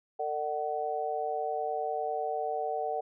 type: harmonic tone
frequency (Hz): 150.4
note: D3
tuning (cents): +42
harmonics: 3 / 4 / 5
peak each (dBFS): -35 / -36 / -32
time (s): 0.19-3.01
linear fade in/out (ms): 10
effects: none